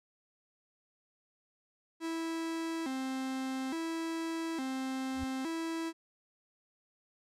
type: tone with vibrato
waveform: 45% pulse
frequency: 293.7 Hz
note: D4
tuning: in tune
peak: -34 dBFS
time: 2-5.93 s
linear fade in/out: 50 ms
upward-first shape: square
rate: 0.58 Hz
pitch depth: 190 cents each way
type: tone with exponential growth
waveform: sine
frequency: 80.3 Hz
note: E2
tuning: 45 cents flat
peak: -34 dBFS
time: 5.12-5.24 s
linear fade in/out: 5 ms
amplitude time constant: 25 ms
effects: low-pass 10000 Hz 12 dB/octave